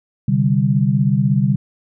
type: chord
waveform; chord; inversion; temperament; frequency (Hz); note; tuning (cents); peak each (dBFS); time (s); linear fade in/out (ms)
sine; C suspended second; none; just; 130.81 / 147.16 / 196.22; C3 / D3 / G3; 0 / +4 / +2; -17; 0.28-1.56; 5
effects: none